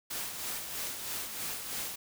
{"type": "noise with tremolo", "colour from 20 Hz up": "white", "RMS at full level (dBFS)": -36, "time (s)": [0.1, 1.96], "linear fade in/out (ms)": 10, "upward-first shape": "sine", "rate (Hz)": 3.1, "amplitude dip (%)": 45, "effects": []}